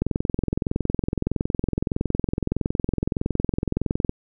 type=click train; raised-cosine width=3 ms; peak=-9 dBFS; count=89; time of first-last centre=0.02-4.094 s; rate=21.6 Hz; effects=none